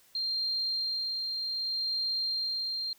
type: tone with tremolo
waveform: sine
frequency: 4186 Hz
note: C8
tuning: in tune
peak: -28 dBFS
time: 0.15-2.93 s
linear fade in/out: 2 ms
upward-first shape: sine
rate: 0.64 Hz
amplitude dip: 30%
effects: white hiss -62 dBFS RMS until 2.98 s